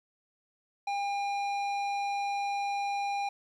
square tone, 804 Hz, G5, 44 cents sharp, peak -30 dBFS, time 0.87-3.29 s, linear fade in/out 5 ms, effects low-pass 4000 Hz 12 dB/octave + 11-bit

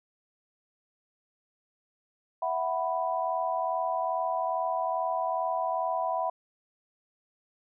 sine chord, E suspended second, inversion none, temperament just, 659.3 / 741.7 / 988.9 Hz, E5 / F#5 / B5, 0 / +4 / +2 cents, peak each -31 dBFS, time 2.42-6.3 s, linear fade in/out 5 ms, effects none

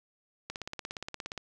click train, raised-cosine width 0.2 ms, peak -20 dBFS, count 16, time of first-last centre 0.5-1.377 s, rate 17.1 Hz, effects none

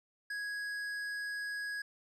sine tone with tanh clipping, 1661.2 Hz, G#6, in tune, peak -38 dBFS, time 0.3-1.82 s, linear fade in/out 5 ms, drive 11 dB, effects none

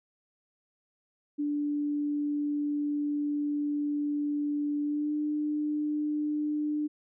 sine tone with pitch glide, 292.6 to 299.3 Hz, D4 to D4, -6 to +33 cents, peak -27 dBFS, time 1.38-6.88 s, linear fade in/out 20 ms, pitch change +39 cents, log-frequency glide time 4.82-5.14 s, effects none

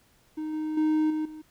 triangle tone with level steps, 310 Hz, D#4, 6 cents flat, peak -28 / -26 / -19 / -24 / -37 dBFS, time 0.37-1.42 s, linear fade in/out 10 ms, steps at 0.53 / 0.77 / 1.1 / 1.25 s, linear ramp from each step 5 ms, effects pink hiss -63 dBFS RMS until 1.5 s

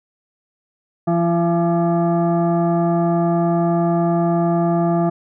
sine tone with frequency modulation, 170.4 Hz, F3, 42 cents flat, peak -14 dBFS, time 1.07-5.1 s, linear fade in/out 10 ms, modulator 510 Hz, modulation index 1.2, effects none

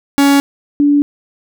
45% pulse / sine tone pair in turn, 280.4 / 288.8 Hz, C#4 / D4, +20 / -29 cents, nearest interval minor second, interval 51 cents, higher second, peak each -7 dBFS, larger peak neither, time 0.18-0.4 / 0.8-1.02 s, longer neither, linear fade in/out 0 ms, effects none

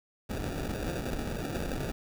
pink noise with sample-and-hold, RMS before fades -34 dBFS, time 0.29-1.92 s, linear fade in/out 10 ms, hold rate 1050 Hz, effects none

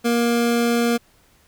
25% pulse tone, 235.8 Hz, A#3, 20 cents sharp, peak -13 dBFS, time 0.04-0.98 s, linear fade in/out 20 ms, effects pink hiss -57 dBFS RMS until 1.47 s

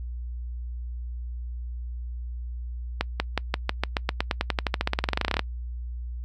accelerating click train, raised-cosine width 0.3 ms, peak -7 dBFS, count 30, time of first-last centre 3.01-5.393 s, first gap 190 ms, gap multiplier 0.93, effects noise-tail reverb RT60 0.1 s tail -26 dB re dry + added 60 Hz sine -31 dBFS peak until 6.24 s

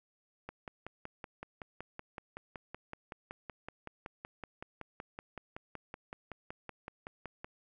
click train, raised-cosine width 0.5 ms, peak -27 dBFS, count 38, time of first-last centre 0.49-7.445 s, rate 5.32 Hz, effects none

